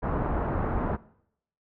pink low-pass noise, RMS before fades -28 dBFS, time 0.02-0.97 s, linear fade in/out 20 ms, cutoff 1300 Hz, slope 24 dB/octave, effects noise-tail reverb RT60 0.7 s tail -20 dB re dry

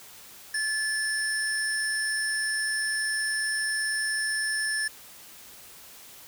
sine tone cluster, 1732 / 5340 / 9570 Hz, A6 / E8 / D9, -28 / +22 / +32 cents, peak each -27 / -33 / -33 dBFS, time 0.54-4.88 s, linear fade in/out 5 ms, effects white hiss -48 dBFS RMS until 6.27 s

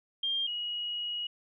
sine tone pair in turn, 3200 / 2900 Hz, G7 / F#7, +35 / -35 cents, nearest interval major second, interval 170 cents, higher first, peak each -28 / -32 dBFS, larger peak first, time 0.23-0.47 / 0.47-1.27 s, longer second, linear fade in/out 5 ms, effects none

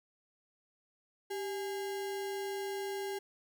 sine tone with sample-and-hold, 392 Hz, G4, in tune, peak -35 dBFS, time 1.3-3.19 s, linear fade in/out 10 ms, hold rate 1225 Hz, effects none

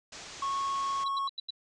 white low-pass noise, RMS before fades -46 dBFS, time 0.12-1.04 s, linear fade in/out 5 ms, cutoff 7300 Hz, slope 48 dB/octave
triangle tone, 1100 Hz, C#6, 14 cents flat, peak -27 dBFS, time 0.42-1.28 s, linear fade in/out 5 ms
sine tone bursts, 3951 Hz, B7, in tune, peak -33 dBFS, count 5, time 1.06-1.506 s, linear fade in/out 5 ms, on 22 ms, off 84 ms
effects resampled to 24000 Hz

